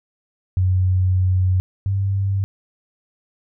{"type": "tone pair in turn", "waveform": "sine", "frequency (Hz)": [92.5, 98], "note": ["F#2", "G2"], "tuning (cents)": [0, 0], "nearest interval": "minor second", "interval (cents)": 100, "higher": "second", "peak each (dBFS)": [-14, -17], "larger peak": "first", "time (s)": [[0.57, 1.6], [1.86, 2.44]], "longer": "first", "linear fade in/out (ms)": 0, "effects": []}